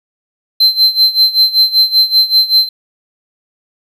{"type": "tone with tremolo", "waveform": "triangle", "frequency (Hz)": 4100, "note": "C8", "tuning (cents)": -36, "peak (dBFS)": -3, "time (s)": [0.6, 2.69], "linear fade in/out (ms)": 5, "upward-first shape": "sine", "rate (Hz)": 5.2, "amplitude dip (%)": 85, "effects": []}